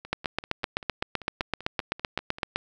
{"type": "two click trains", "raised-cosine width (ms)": 0.3, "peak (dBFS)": [-9, -24], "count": [20, 13], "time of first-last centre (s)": [[0.13, 2.56], [0.05, 2.385]], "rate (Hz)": [7.82, 5.14], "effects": []}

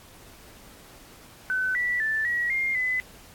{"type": "tone with pitch steps", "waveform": "sine", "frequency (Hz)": [1514, 1957, 1761, 1917, 2118, 2012], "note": ["F#6", "B6", "A6", "A#6", "C7", "B6"], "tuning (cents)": [39, -16, 1, 48, 21, 32], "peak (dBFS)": -23, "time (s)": [1.5, 3], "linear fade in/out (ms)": 0, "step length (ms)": 250, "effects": ["pink hiss -50 dBFS RMS until 3.34 s", "AAC 64 kbps"]}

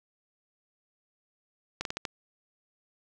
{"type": "slowing click train", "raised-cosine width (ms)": 0.2, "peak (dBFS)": -15, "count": 5, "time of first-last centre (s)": [1.81, 2.052], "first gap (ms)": 42, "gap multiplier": 1.25, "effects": []}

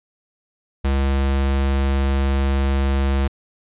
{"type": "tone", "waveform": "square", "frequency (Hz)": 68.2, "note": "C#2", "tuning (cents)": -28, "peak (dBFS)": -17, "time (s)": [0.84, 3.28], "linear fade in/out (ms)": 10, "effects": ["resampled to 8000 Hz"]}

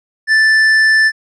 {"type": "tone with tanh clipping", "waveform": "sine", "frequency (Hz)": 1760, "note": "A6", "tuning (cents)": 0, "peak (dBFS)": -9, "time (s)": [0.27, 1.12], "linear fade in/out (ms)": 50, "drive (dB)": 10, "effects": ["low-pass 8000 Hz 12 dB/octave"]}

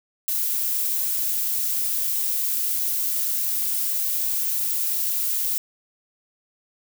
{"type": "noise", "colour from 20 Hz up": "violet", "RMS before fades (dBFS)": -24, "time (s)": [0.28, 5.58], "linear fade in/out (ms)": 0, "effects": []}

